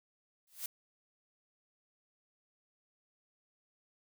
blue noise with exponential growth, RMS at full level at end -35 dBFS, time 0.47-0.66 s, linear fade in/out 2 ms, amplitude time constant 40 ms, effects none

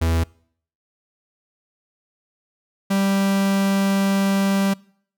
45% pulse tone pair in turn, 82.41 / 196.01 Hz, E2 / G3, 0 / 0 cents, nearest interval octave + minor third, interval 1500 cents, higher second, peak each -17 dBFS, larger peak neither, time 0.01-0.24 / 2.9-4.74 s, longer second, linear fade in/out 10 ms, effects noise-tail reverb RT60 0.6 s tail -25 dB re dry

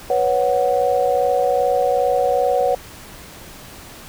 sine chord, B suspended second, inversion none, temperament equal with one note detuned, 491.9 / 554.4 / 740 Hz, B4 / C#5 / F#5, -7 / 0 / 0 cents, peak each -19 dBFS, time 0.1-2.75 s, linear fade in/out 2 ms, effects pink hiss -39 dBFS RMS until 4.08 s

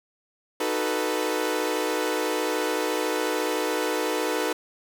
sawtooth chord, B dominant seventh, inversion first, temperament equal, 311.1 / 370 / 440 / 493.9 Hz, D#4 / F#4 / A4 / B4, 0 / 0 / 0 / 0 cents, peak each -26 / -28 / -25 / -25 dBFS, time 0.6-4.53 s, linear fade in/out 5 ms, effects none

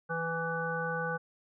harmonic tone with a mistuned harmonic, 165.7 Hz, E3, 9 cents sharp, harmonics 1 / 3 / 5 / 7 / 9, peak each -38 / -36 / -39 / -40 / -35 dBFS, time 0.09-1.18 s, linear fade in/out 20 ms, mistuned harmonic 1, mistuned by -18 cents, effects none

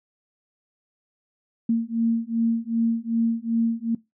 sine beating tone pair, 228 / 230.6 Hz, A#3 / A#3, -38 / -19 cents, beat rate 2.6 Hz, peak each -23 dBFS, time 1.69-3.95 s, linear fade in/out 5 ms, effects noise-tail reverb RT60 0.2 s tail -21 dB re dry

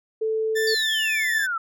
sine tone, 440 Hz, A4, in tune, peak -21 dBFS, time 0.21-0.75 s, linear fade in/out 10 ms
40% pulse tone with pitch glide, 1770 to 1757.8 Hz, A6 to A6, +10 to -2 cents, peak -23 dBFS, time 0.55-1.47 s, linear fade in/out 20 ms, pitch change -12 cents, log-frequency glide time 0.7-0.97 s
sine exponential sweep, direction down, 4700 to 1297 Hz, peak -23 dBFS, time 0.67-1.58 s, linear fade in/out 5 ms
effects none

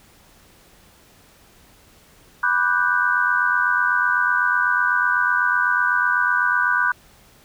sine chord, G major seventh, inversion first, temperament equal, 987.8 / 1174.7 / 1480 / 1568 Hz, B5 / D6 / F#6 / G6, 0 / 0 / 0 / 0 cents, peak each -24 / -25 / -19 / -22 dBFS, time 2.43-6.92 s, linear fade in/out 5 ms, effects pink hiss -52 dBFS RMS until 7.44 s

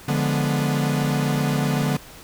45% pulse chord, D diminished seventh, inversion none, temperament equal, 146.83 / 174.61 / 207.7 / 246.9 Hz, D3 / F3 / Ab3 / Cb4, 0 / 0 / 0 / 0 cents, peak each -22 / -28 / -28 / -26 dBFS, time 0.08-1.97 s, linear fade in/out 5 ms, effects pink hiss -43 dBFS RMS until 2.23 s

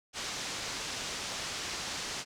white low-pass noise, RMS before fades -38 dBFS, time 0.13-2.25 s, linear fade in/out 50 ms, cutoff 6700 Hz, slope 24 dB/octave, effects none

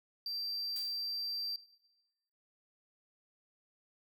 triangle tone, 4699 Hz, D8, in tune, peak -35 dBFS, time 0.26-1.56 s, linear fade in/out 2 ms
blue noise with exponential decay, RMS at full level -45 dBFS, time 0.76-1.13 s, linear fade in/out 1 ms, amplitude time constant 80 ms
effects noise-tail reverb RT60 1.0 s tail -17 dB re dry

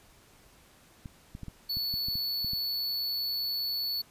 clicks, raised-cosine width 5 ms, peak -28 dBFS, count 10, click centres 1.058 / 1.351 / 1.433 / 1.483 / 1.77 / 1.94 / 2.085 / 2.155 / 2.446 / 2.534 s
square tone, 4435 Hz, C#8, in tune, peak -30 dBFS, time 1.69-4.02 s, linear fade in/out 10 ms
effects pink hiss -59 dBFS RMS until 4.1 s + resampled to 32000 Hz

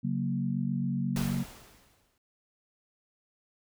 sine chord, F# major, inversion second, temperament equal, 138.59 / 185 / 233.1 Hz, C#3 / F#3 / A#3, 0 / 0 / 0 cents, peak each -32 dBFS, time 0.03-1.44 s, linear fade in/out 20 ms
pink noise with exponential decay, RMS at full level -35 dBFS, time 1.16-2.18 s, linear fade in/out 2 ms, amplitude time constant 220 ms
effects none

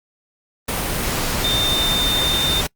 sine tone in noise, 3613 Hz, A7, 45 cents sharp, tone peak -18 dBFS, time 1.44-2.61 s, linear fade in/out 5 ms, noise pink, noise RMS -22 dBFS, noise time 0.68-2.67 s, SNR +1 dB, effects noise-tail reverb RT60 0.1 s tail -26 dB re dry + Opus 32 kbps

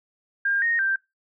sine tone with pitch steps, 1605 / 1857 / 1572 Hz, G6 / A#6 / G6, +40 / -7 / +4 cents, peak -20 dBFS, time 0.45-0.96 s, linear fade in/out 5 ms, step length 170 ms, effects noise-tail reverb RT60 0.2 s tail -21 dB re dry

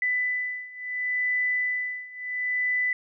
sine beating tone pair, 1994 / 1994.72 Hz, B6 / B6, +16 / +17 cents, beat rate 0.72 Hz, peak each -29 / -27 dBFS, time 0.02-2.93 s, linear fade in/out 2 ms, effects none

